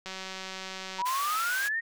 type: click train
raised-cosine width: 0.2 ms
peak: -21 dBFS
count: 182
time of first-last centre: 0.06-1.018 s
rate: 189 Hz
type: exponential sweep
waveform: sine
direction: up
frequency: 932.3 to 1885 Hz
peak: -27 dBFS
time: 0.98-1.81 s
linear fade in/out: 20 ms
type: high-pass noise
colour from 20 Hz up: pink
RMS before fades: -36 dBFS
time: 1.05-1.69 s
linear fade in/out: 20 ms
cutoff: 1400 Hz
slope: 12 dB/octave
effects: none